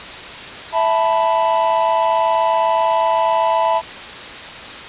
triangle chord, E suspended fourth, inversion none, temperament equal, 659.3 / 880 / 987.8 Hz, E5 / A5 / B5, 0 / 0 / 0 cents, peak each -16 dBFS, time 0.72-3.82 s, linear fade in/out 50 ms, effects white hiss -31 dBFS RMS until 4.88 s + resampled to 8000 Hz

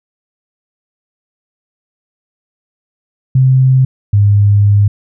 sine tone pair in turn, 130.81 / 102.04 Hz, C3 / G#2, 0 / -30 cents, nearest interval major third, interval 430 cents, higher first, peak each -5 dBFS, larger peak neither, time 3.35-3.85 / 4.13-4.88 s, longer second, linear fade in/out 5 ms, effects none

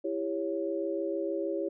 sine chord, C# diminished, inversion first, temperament just, 332.6 / 399.1 / 554.4 Hz, E4 / G4 / C#5, +16 / +31 / 0 cents, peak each -33 / -34 / -34 dBFS, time 0.04-1.69 s, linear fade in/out 10 ms, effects none

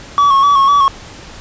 triangle tone with vibrato, 1118 Hz, C#6, 14 cents sharp, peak -5 dBFS, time 0.18-0.88 s, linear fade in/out 0 ms, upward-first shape square, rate 4 Hz, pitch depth 38 cents each way, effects pink hiss -34 dBFS RMS until 1.4 s + resampled to 16000 Hz

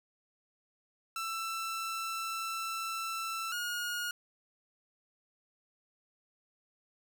sawtooth tone pair in turn, 1333 / 1435 Hz, E6 / F6, +19 / +47 cents, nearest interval minor second, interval 128 cents, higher second, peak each -31 / -30 dBFS, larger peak second, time 1.16-3.52 / 3.52-4.11 s, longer first, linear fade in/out 2 ms, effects none

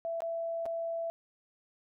sine tone with dropouts, 666 Hz, E5, 18 cents sharp, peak -32 dBFS, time 0.05-1.1 s, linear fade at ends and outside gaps 0 ms, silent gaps 0.205-0.22 / 0.656-0.662 s, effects none

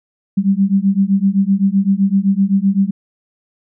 sine beating tone pair, 192.1 / 199.9 Hz, G3 / G3, -35 / +34 cents, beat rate 7.8 Hz, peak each -14 dBFS, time 0.37-2.91 s, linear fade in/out 10 ms, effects none

